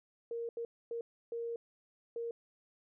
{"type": "tone bursts at uneven times", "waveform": "sine", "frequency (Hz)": 466.2, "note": "A#4", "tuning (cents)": 0, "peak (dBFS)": -36, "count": 5, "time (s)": [[0.31, 0.49], [0.57, 0.65], [0.91, 1.01], [1.32, 1.56], [2.16, 2.31]], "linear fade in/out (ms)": 2, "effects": []}